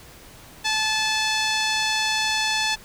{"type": "tone with low-pass filter", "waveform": "5% pulse", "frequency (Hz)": 869, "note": "A5", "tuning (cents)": -22, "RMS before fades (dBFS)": -23, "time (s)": [0.64, 2.76], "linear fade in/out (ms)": 20, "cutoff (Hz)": 4700, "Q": 0.87, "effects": ["pink hiss -46 dBFS RMS until 2.84 s"]}